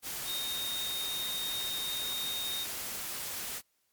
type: tone in noise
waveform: sine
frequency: 3706 Hz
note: A#7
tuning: 11 cents flat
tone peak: -34 dBFS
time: 0.25-2.67 s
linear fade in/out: 50 ms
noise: white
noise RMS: -38 dBFS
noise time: 0.02-3.62 s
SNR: +1 dB
effects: white hiss -75 dBFS RMS until 3.92 s + MP3 96 kbps